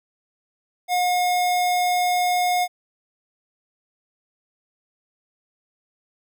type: tone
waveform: square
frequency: 719 Hz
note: F#5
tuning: 50 cents flat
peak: -19 dBFS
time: 0.88-2.68 s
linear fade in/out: 50 ms
effects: none